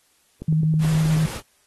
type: click train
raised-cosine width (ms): 3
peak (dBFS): -19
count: 8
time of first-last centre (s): 0.42-1.165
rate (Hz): 9.39
type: tone with vibrato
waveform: sine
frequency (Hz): 157.3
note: D#3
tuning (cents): +19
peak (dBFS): -16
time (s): 0.48-1.26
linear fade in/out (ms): 5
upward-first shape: square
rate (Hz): 10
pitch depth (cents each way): 12
type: noise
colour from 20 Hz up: pink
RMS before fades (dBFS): -33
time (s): 0.79-1.42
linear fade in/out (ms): 50
effects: white hiss -62 dBFS RMS until 1.66 s + AAC 32 kbps